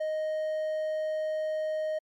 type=tone; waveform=triangle; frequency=622.3 Hz; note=D#5; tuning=in tune; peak=-26 dBFS; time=0-1.99 s; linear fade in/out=10 ms; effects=MP3 96 kbps